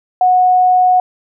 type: tone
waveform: sine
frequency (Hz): 733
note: F#5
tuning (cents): -16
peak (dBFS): -7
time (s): 0.21-1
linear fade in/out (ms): 2
effects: none

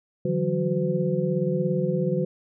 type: tone cluster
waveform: sine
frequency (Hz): 149.1 / 170.4 / 187.4 / 368.6 / 508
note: D3 / F3 / F#3 / F#4 / B4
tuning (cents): +27 / -42 / +22 / -7 / +49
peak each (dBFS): -28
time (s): 0.25-2.25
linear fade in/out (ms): 5
effects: none

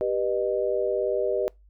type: chord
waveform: sine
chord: G augmented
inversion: none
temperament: just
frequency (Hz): 392 / 490 / 612.5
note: G4 / B4 / D#5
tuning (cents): 0 / -14 / -27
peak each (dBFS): -27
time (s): 0.01-1.48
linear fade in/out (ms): 0
effects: noise-tail reverb RT60 0.2 s tail -25 dB re dry + added 50 Hz sine -52 dBFS peak until 1.69 s

